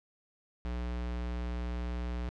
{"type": "tone", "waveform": "square", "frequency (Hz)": 60.2, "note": "B1", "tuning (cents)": -44, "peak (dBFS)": -34, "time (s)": [0.65, 2.29], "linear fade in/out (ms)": 0, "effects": ["low-pass 4000 Hz 12 dB/octave"]}